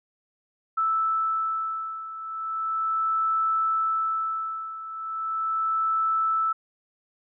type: beating tone pair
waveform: sine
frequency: 1316 / 1316.37 Hz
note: E6 / E6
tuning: -3 / -3 cents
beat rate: 0.37 Hz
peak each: -25 / -29 dBFS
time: 0.77-6.53 s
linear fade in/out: 10 ms
effects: none